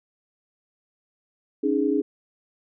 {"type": "chord", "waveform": "sine", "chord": "C# suspended second", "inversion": "none", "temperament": "equal with one note detuned", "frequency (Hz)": [277.2, 307.6, 415.3], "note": ["C#4", "D#4", "G#4"], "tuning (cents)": [0, -20, 0], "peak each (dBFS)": -24, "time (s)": [1.63, 2.02], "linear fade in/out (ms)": 10, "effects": []}